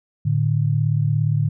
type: tone pair together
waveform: sine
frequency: 111.25 / 148.5 Hz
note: A2 / D3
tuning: +20 / +20 cents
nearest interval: perfect fourth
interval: 500 cents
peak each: -19 dBFS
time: 0.25-1.49 s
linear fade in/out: 10 ms
effects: none